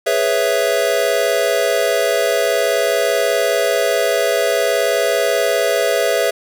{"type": "chord", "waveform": "square", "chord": "C# minor seventh", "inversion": "second", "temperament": "equal", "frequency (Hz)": [415.3, 493.9, 554.4, 659.3], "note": ["G#4", "B4", "C#5", "E5"], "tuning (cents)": [0, 0, 0, 0], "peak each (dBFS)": [-22, -21, -21, -19], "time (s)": [0.06, 6.31], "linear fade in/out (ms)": 10, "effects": []}